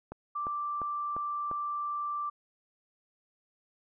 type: click train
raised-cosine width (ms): 1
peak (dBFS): -26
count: 5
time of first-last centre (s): 0.12-1.514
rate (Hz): 2.87
type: tone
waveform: sine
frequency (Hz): 1174.7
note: D6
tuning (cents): 0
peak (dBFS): -31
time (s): 0.35-2.3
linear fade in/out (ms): 10
effects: none